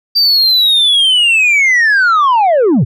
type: linear sweep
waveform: sine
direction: down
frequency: 4699 to 92.5 Hz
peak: -4 dBFS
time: 0.15-2.85 s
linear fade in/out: 20 ms
effects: tanh soft clip ceiling -6 dBFS